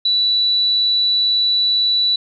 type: tone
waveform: sine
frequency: 3951 Hz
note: B7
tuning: in tune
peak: -13 dBFS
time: 0.05-2.16 s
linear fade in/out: 5 ms
effects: none